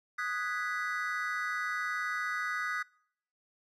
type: chord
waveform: triangle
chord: G# minor seventh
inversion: second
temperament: equal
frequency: 1244.5 / 1480 / 1661.2 / 1975.5 Hz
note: D#6 / F#6 / G#6 / B6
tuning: 0 / 0 / 0 / 0 cents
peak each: -35 / -35 / -38 / -36 dBFS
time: 0.18-2.83 s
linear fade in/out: 10 ms
effects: noise-tail reverb RT60 0.7 s tail -26 dB re dry